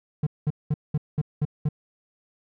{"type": "tone bursts", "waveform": "triangle", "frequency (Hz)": 149.8, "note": "D3", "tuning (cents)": 35, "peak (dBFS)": -18, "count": 7, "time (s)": [0.23, 1.689], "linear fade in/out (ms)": 5, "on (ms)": 37, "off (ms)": 200, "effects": []}